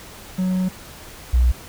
triangle / sine tone pair in turn, 185 / 61.43 Hz, F#3 / B1, 0 / -9 cents, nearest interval octave + perfect fifth, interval 1909 cents, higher first, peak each -16 / -12 dBFS, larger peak second, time 0.38-0.69 / 1.33-1.52 s, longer first, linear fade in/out 10 ms, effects pink hiss -40 dBFS RMS until 1.68 s

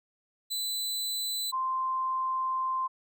sawtooth / sine tone pair in turn, 4000 / 1043.7 Hz, B7 / C6, +21 / -5 cents, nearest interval octave + major seventh, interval 2326 cents, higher first, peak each -27 dBFS, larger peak neither, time 0.5-1.52 / 1.52-2.88 s, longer second, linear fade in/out 20 ms, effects none

